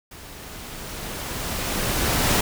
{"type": "noise with level ramp", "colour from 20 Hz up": "pink", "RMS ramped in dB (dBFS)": [-42, -19], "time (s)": [0.11, 2.41], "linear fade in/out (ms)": 5, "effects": []}